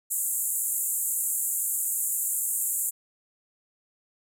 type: band-pass noise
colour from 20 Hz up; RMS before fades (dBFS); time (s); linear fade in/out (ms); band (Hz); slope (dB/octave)
pink; -28; 0.1-2.91; 20; 7100 to 15000; 96
effects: none